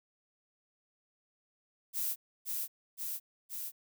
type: noise with echo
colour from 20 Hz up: violet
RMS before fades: -34 dBFS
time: 1.93-2.16 s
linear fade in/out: 50 ms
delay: 520 ms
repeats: 3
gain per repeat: -2 dB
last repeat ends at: 3.72 s
effects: none